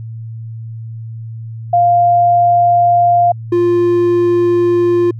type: tone pair in turn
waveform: sine / triangle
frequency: 698.5 / 349.2 Hz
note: F5 / F4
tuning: 0 / 0 cents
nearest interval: octave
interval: 1200 cents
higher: first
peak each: -7 dBFS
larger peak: neither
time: 1.73-3.32 / 3.52-5.11 s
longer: neither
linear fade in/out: 5 ms
effects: added 113 Hz sine -24 dBFS peak until 5.19 s